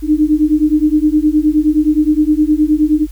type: beating tone pair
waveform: sine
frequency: 299.6 / 309.2 Hz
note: D4 / D#4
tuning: +35 / -11 cents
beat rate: 9.6 Hz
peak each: -12 dBFS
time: 0.02-3.07 s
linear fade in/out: 50 ms
effects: added 50 Hz sine -27 dBFS peak until 3.11 s + white hiss -47 dBFS RMS until 3.11 s